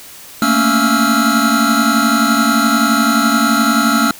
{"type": "tone cluster", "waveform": "square", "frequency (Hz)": [221.3, 232.9, 280.1, 1311, 1391], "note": ["A3", "A#3", "C#4", "E6", "F6"], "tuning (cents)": [10, -1, 18, -10, -7], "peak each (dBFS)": -18, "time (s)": [0.42, 4.11], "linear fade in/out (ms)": 2, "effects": ["white hiss -36 dBFS RMS until 4.19 s"]}